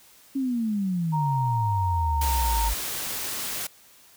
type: exponential sweep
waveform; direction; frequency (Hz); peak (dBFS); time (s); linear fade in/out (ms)
sine; down; 277.2 to 49; -23; 0.35-2.74; 10
type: tone with pitch glide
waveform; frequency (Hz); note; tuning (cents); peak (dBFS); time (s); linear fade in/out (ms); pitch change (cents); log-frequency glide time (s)
sine; 932.3 to 921.1; A#5 to A#5; 0 to -21; -25; 1.12-2.7; 20; -21; 1.85-2.19
type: noise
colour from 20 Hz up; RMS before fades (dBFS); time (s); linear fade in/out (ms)
white; -31; 2.21-3.67; 5
effects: white hiss -54 dBFS RMS until 4.16 s